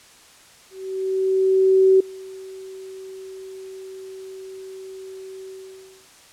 sine tone with ADSR envelope, 380.6 Hz, F#4, 49 cents sharp, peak -10 dBFS, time 0.7-6.07 s, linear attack 1300 ms, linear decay 6 ms, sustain -24 dB, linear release 590 ms, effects white hiss -49 dBFS RMS until 6.32 s + low-pass 9000 Hz 12 dB/octave

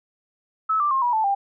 sine tone with pitch steps, 1299 / 1177.5 / 1067.4 / 967.5 / 877.1 / 795 Hz, E6 / D6 / C6 / B5 / A5 / G5, -26 / +4 / +34 / -36 / -6 / +24 cents, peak -18 dBFS, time 0.69-1.35 s, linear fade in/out 10 ms, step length 110 ms, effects none

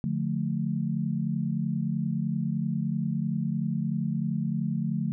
sine chord, D minor, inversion none, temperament equal with one note detuned, 146.83 / 176.95 / 220 Hz, D3 / F3 / A3, 0 / +23 / 0 cents, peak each -30 dBFS, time 0.04-5.12 s, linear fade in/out 0 ms, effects none

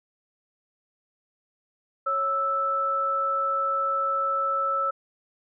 sine tone pair together, 550.9 / 1317 Hz, C#5 / E6, -11 / -2 cents, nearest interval octave + minor third, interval 1509 cents, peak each -31 / -23 dBFS, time 2.06-4.91 s, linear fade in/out 10 ms, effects none

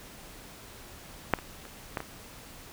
clicks, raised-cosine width 0.5 ms, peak -6 / -25 / -29 / -15 / -21 dBFS, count 5, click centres 1.337 / 1.388 / 1.653 / 1.972 / 2.004 s, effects pink hiss -48 dBFS RMS until 2.72 s

